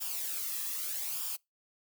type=noise with flanger; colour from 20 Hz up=blue; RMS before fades=-36 dBFS; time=0-1.37 s; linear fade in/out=20 ms; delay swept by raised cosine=0.48 to 1.37 ms; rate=0.81 Hz; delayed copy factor=-0.6; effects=noise-tail reverb RT60 0.2 s tail -25 dB re dry